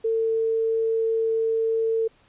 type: tone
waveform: sine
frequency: 449.5 Hz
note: A4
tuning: 37 cents sharp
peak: -20 dBFS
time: 0.04-2.08 s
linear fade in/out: 10 ms
effects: pink hiss -59 dBFS RMS until 2.28 s + resampled to 8000 Hz